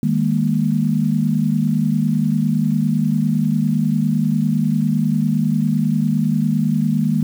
sine chord, D# suspended fourth, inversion none, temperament equal with one note detuned, 155.56 / 203.1 / 233.1 Hz, D#3 / G#3 / A#3, 0 / -38 / 0 cents, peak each -19 dBFS, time 0.03-7.23 s, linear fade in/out 2 ms, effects 7-bit

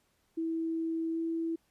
sine tone with pitch glide, 326.6 to 329.1 Hz, E4 to E4, -16 to -3 cents, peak -30 dBFS, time 0.37-1.56 s, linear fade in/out 10 ms, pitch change +13 cents, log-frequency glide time 1.12-1.19 s, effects pink hiss -73 dBFS RMS until 1.7 s + resampled to 32000 Hz

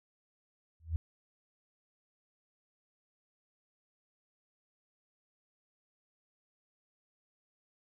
sine tone with exponential growth, 81.3 Hz, E2, 23 cents flat, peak -25 dBFS, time 0.8-0.96 s, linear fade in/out 0 ms, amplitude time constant 34 ms, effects none

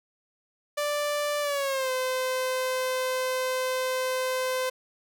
sawtooth tone with pitch glide, 587.3 to 514.2 Hz, D5 to C5, 0 to -30 cents, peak -22 dBFS, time 0.77-4.7 s, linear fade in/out 10 ms, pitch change -230 cents, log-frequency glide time 1.41-1.91 s, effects none

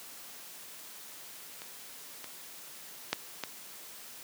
clicks, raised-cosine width 0.2 ms, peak -26 / -24 / -10 / -16 dBFS, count 4, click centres 1.619 / 2.243 / 3.13 / 3.437 s, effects white hiss -48 dBFS RMS until 4.23 s + high-pass 150 Hz 12 dB/octave

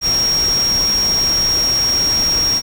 sine tone in noise, 5588 Hz, F8, in tune, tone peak -13 dBFS, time 0.01-2.62 s, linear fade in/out 50 ms, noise pink, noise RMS -25 dBFS, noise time 0.01-2.62 s, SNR +9 dB, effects none

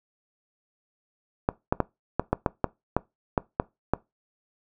clicks, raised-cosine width 1 ms, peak -7 dBFS, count 11, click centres 1.489 / 1.725 / 1.803 / 2.196 / 2.33 / 2.462 / 2.643 / 2.966 / 3.378 / 3.599 / 3.936 s, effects noise-tail reverb RT60 0.2 s tail -21 dB re dry

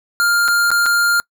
square tone with dropouts, 1403 Hz, F6, 8 cents sharp, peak -13 dBFS, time 0.2-1.2 s, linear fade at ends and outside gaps 0 ms, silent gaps 0.48-0.484 / 0.705-0.715 / 0.859-0.863 s, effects noise-tail reverb RT60 0.1 s tail -26 dB re dry

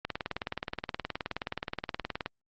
click train, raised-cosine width 0.3 ms, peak -16 dBFS, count 43, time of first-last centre 0.05-2.261 s, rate 19 Hz, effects low-pass 5000 Hz 12 dB/octave + Opus 48 kbps

